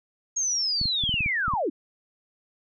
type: linear sweep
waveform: sine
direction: down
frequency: 6600 to 244.3 Hz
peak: -23 dBFS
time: 0.36-1.7 s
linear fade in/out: 10 ms
type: clicks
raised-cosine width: 5 ms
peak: -20 dBFS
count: 9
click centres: 0.814 / 0.856 / 1.038 / 1.093 / 1.141 / 1.207 / 1.261 / 1.481 / 1.537 s
effects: none